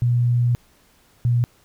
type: tone pair in turn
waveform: sine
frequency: 121 / 120.3 Hz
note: B2 / B2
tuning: -35 / -45 cents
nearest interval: unison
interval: 10 cents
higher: first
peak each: -15 dBFS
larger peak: neither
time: 0.02-0.55 / 1.25-1.44 s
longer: first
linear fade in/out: 0 ms
effects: pink hiss -57 dBFS RMS until 1.64 s